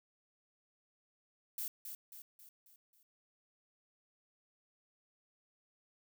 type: noise with echo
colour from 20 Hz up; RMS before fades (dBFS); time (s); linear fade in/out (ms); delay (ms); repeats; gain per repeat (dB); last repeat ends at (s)
violet; -40; 1.58-1.68; 2; 270; 5; -6; 3.03
effects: none